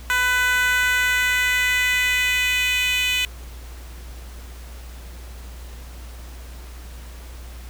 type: tone with high-pass filter sweep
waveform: 10% pulse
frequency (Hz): 499.3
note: B4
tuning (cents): +19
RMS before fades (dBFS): -20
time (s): 0.1-3.25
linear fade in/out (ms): 0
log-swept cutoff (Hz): 1300 to 2700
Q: 2.9
effects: added 60 Hz sine -35 dBFS peak until 7.69 s + pink hiss -45 dBFS RMS until 7.69 s